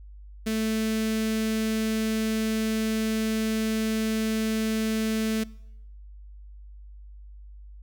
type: tone with notch filter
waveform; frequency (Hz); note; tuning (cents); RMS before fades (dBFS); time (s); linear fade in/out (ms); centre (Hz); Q
sawtooth; 220; A3; 0; -27; 0.46-5.44; 10; 930; 0.87
effects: noise-tail reverb RT60 0.8 s tail -23 dB re dry + added 50 Hz sine -42 dBFS peak until 7.82 s